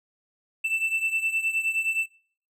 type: beating tone pair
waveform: triangle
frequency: 2658 / 2667.6 Hz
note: E7 / E7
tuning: +14 / +20 cents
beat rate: 9.6 Hz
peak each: -23 / -28 dBFS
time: 0.64-2.06 s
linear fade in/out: 10 ms
effects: noise-tail reverb RT60 0.6 s tail -26 dB re dry